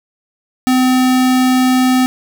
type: tone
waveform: square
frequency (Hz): 255.8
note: C4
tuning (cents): -39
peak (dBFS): -10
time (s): 0.67-2.06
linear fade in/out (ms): 0
effects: none